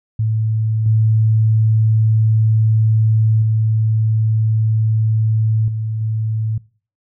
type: tone with level steps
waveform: sine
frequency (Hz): 110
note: A2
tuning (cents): 0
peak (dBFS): -14 / -10 / -12 / -18 / -16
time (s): 0.19-6.58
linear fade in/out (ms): 5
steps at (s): 0.86 / 3.42 / 5.68 / 6.01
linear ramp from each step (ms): 2
effects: noise-tail reverb RT60 0.4 s tail -22 dB re dry